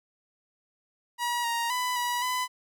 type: tone with pitch steps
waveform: sawtooth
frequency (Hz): 960 / 935 / 997 / 972 / 1004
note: B5 / A#5 / B5 / B5 / B5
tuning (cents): -49 / +5 / +16 / -28 / +28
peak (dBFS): -23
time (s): 1.18-2.48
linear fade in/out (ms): 50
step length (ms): 260
effects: none